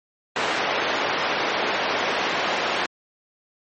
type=band-pass noise; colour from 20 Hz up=pink; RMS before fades=-24 dBFS; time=0.36-2.86 s; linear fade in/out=2 ms; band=440 to 3100 Hz; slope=12 dB/octave; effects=MP3 32 kbps